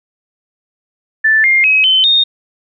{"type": "tone with pitch steps", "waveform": "sine", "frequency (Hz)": [1760, 2117, 2547, 3064, 3686], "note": ["A6", "C7", "D#7", "G7", "A#7"], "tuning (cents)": [0, 20, 40, -40, -20], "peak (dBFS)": -7, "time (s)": [1.24, 2.24], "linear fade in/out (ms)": 10, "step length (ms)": 200, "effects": []}